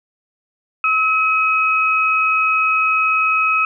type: tone pair together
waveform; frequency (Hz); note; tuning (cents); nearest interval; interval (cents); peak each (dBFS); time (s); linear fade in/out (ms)
sine; 1289 / 2541; E6 / D#7; -39 / +36; octave; 1175; -16; 0.84-3.65; 2
effects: none

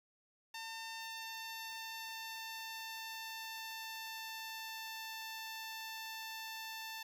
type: tone with pitch glide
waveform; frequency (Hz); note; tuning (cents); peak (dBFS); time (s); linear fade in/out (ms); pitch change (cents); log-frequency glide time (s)
10% pulse; 900 to 888.1; A5 to A5; +39 to +16; -35; 0.54-7.03; 5; -23; 0.93-5.16
effects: none

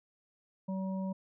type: harmonic tone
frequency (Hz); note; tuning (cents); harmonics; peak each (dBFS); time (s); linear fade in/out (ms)
190.3; F#3; +49; 1 / 3 / 5; -33 / -43 / -47; 0.68-1.13; 10
effects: none

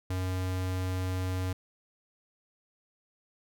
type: tone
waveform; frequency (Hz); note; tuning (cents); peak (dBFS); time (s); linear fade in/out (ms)
square; 92.5; F#2; 0; -30; 0.1-1.53; 5
effects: none

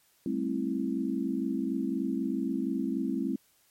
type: chord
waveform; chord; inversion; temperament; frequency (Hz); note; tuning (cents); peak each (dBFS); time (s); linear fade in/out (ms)
sine; A minor seventh; third; equal with one note detuned; 196 / 220 / 266.5 / 329.6; G3 / A3 / C4 / E4; 0 / 0 / +32 / 0; -35 / -34 / -31 / -34; 0.26-3.36; 2
effects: white hiss -66 dBFS RMS until 3.7 s + MP3 64 kbps

